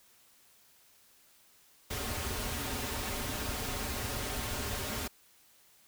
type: noise with comb filter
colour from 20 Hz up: pink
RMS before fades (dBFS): -36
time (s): 1.9-5.08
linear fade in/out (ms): 10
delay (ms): 6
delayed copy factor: -0.7
effects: white hiss -63 dBFS RMS until 5.87 s